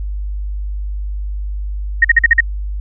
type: tone bursts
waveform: sine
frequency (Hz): 1864.7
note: A#6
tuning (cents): 0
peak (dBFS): -4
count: 6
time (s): 2.02-2.406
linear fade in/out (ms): 5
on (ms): 26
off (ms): 46
effects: added 50 Hz sine -19 dBFS peak until 2.8 s